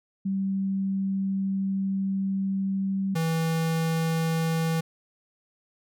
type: tone pair in turn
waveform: sine / square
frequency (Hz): 193.8 / 162.97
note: G3 / E3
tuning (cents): -20 / -19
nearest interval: minor third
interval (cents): 299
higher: first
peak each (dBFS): -24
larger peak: neither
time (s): 0.25-3.15 / 3.15-4.81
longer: first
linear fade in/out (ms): 10
effects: none